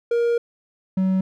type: tone pair in turn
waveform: triangle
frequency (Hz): 470.8 / 188.68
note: A#4 / F#3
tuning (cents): +17 / +34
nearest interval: octave + major third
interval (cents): 1583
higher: first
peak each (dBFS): -15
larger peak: neither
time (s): 0.11-0.38 / 0.97-1.21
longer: first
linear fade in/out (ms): 5
effects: none